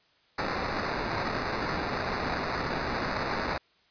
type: noise with sample-and-hold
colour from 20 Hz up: white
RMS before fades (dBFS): -31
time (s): 0.38-3.58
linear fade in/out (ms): 5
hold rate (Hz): 3150
effects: white hiss -65 dBFS RMS until 3.9 s + resampled to 11025 Hz